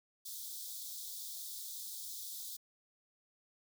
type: high-pass noise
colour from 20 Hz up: white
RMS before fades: -45 dBFS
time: 0.25-2.57 s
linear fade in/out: 10 ms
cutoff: 3400 Hz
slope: 96 dB/octave
effects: none